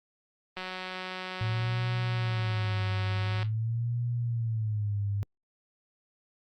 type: click train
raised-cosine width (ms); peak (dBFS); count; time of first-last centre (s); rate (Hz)
0.3; -21; 530; 0.57-3.429; 185
type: tone with vibrato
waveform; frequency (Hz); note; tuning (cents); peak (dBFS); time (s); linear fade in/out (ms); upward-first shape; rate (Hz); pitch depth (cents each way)
sine; 110; A2; 0; -27; 1.41-5.23; 0; sine; 0.47; 150
effects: Opus 32 kbps